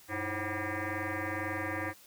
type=tone with frequency modulation; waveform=sine; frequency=760 Hz; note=F#5; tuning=46 cents sharp; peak=-32 dBFS; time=0.08-1.94 s; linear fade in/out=50 ms; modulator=214 Hz; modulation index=6.2; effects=white hiss -57 dBFS RMS until 2.06 s